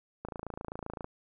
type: click train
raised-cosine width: 1 ms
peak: -24 dBFS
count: 23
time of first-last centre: 0.25-1.044 s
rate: 27.7 Hz
effects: none